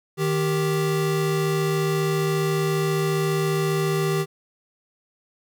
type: tone pair together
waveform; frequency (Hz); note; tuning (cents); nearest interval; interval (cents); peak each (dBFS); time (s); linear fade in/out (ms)
square; 155.56 / 392; D#3 / G4; 0 / 0; octave + major third; 1600; -24; 0.17-4.26; 50
effects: none